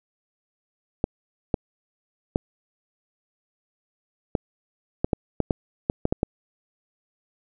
clicks, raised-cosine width 2 ms, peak -7 dBFS, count 12, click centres 1.041 / 1.542 / 2.359 / 4.352 / 5.045 / 5.132 / 5.403 / 5.508 / 5.899 / 6.054 / 6.125 / 6.231 s, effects none

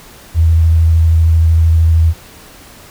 sine tone with vibrato, 81.6 Hz, E2, 17 cents flat, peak -6 dBFS, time 0.34-2.14 s, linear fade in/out 50 ms, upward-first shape triangle, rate 13 Hz, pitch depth 25 cents each way, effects pink hiss -38 dBFS RMS until 2.9 s

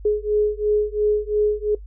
sine beating tone pair, 419.2 / 422.1 Hz, G#4 / G#4, +16 / +28 cents, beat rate 2.9 Hz, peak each -20 dBFS, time 0.05-1.75 s, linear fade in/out 5 ms, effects noise-tail reverb RT60 0.1 s tail -18 dB re dry + added 50 Hz sine -35 dBFS peak until 1.86 s

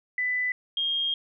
sine tone pair in turn, 1995 / 3231 Hz, B6 / G#7, +17 / -48 cents, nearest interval minor sixth, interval 835 cents, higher second, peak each -24 dBFS, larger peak neither, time 0.18-0.52 / 0.77-1.14 s, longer second, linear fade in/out 2 ms, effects none

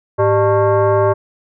sine tone with frequency modulation, 105.8 Hz, G#2, 33 cents sharp, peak -10 dBFS, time 0.18-1.14 s, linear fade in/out 20 ms, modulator 497 Hz, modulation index 1.7, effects none

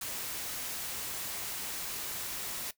white noise, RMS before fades -38 dBFS, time 0.01-2.71 s, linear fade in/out 5 ms, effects noise-tail reverb RT60 0.1 s tail -17 dB re dry

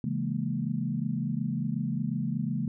sine chord, A# half-diminished seventh, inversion first, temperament equal with one note detuned, 136.45 / 164.81 / 207.7 / 233.1 Hz, C#3 / E3 / G#3 / A#3, -27 / 0 / 0 / 0 cents, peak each -33 dBFS, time 0.04-2.68 s, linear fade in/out 2 ms, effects none

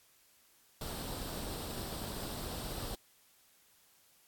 pink noise with comb filter, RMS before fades -41 dBFS, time 0.81-2.95 s, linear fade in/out 2 ms, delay 0.23 ms, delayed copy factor +0.5, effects white hiss -66 dBFS RMS until 4.27 s + AAC 64 kbps

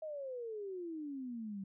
sine exponential sweep, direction down, 640 to 189.9 Hz, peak -40 dBFS, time 0.02-1.64 s, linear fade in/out 5 ms, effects none

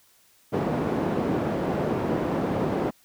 white band-pass noise, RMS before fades -26 dBFS, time 0.52-2.91 s, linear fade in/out 20 ms, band 120 to 480 Hz, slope 12 dB/octave, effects white hiss -60 dBFS RMS until 3.04 s

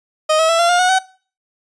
30% pulse tone with pitch steps, 622.3 / 642.8 / 663.9 / 685.7 / 708.3 / 731.5 / 755.6 Hz, D#5 / E5 / E5 / F5 / F5 / F#5 / F#5, 0 / -44 / +12 / -32 / +24 / -20 / +36 cents, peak -9 dBFS, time 0.29-0.99 s, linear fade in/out 10 ms, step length 100 ms, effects noise-tail reverb RT60 0.4 s tail -20 dB re dry + resampled to 22050 Hz

